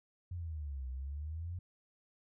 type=exponential two-way sweep; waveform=sine; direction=down then up; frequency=90.5 to 63.1 to 90.5 Hz; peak=-38 dBFS; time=0.31-1.59 s; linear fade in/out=5 ms; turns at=0.89 s; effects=none